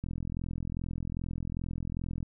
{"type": "click train", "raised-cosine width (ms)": 5, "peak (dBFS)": -23, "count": 94, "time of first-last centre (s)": [0.04, 2.228], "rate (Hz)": 42.5, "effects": []}